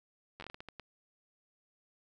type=slowing click train; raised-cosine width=0.3 ms; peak=-29 dBFS; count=10; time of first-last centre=0.4-0.797 s; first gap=10 ms; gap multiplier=1.35; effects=11-bit